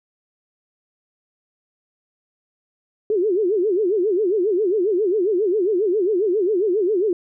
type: tone with vibrato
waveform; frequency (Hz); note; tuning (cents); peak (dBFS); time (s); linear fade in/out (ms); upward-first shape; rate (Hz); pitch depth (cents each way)
sine; 392; G4; 0; -16; 3.1-7.13; 2; sine; 7.4; 220
effects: none